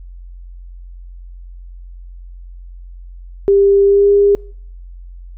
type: tone with pitch glide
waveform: sine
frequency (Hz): 398 to 404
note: G4 to G#4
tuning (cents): +26 to -48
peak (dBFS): -7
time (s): 3.48-4.35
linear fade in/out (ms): 0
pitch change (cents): +26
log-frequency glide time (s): 3.84-4.09
effects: noise-tail reverb RT60 0.6 s tail -26 dB re dry + added 44 Hz sine -31 dBFS peak until 5.37 s